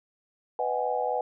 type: chord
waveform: sine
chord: G# minor seventh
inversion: first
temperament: just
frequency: 498.4 / 623 / 747.5 / 830.6 Hz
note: B4 / D#5 / F#5 / G#5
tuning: +16 / +2 / +17 / 0 cents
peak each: -30 / -33 / -30 / -31 dBFS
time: 0.59-1.21 s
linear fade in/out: 2 ms
effects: none